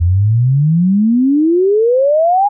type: exponential sweep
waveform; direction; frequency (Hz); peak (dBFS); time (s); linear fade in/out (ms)
sine; up; 82.41 to 836; -8; 0-2.49; 20
effects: none